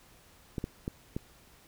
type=clicks; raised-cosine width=3 ms; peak=-20 dBFS; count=4; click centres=0.582 / 0.641 / 0.879 / 1.165 s; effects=pink hiss -59 dBFS RMS until 1.67 s